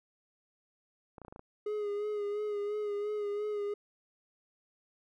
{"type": "clicks", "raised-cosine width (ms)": 1, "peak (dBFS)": -33, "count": 7, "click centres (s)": [1.182, 1.217, 1.249, 1.282, 1.325, 1.361, 1.394]}
{"type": "tone with vibrato", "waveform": "triangle", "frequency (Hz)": 415.3, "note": "G#4", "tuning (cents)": 0, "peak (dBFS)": -30, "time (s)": [1.66, 3.74], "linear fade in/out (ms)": 5, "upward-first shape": "sine", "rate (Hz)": 2.9, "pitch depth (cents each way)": 34}
{"effects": []}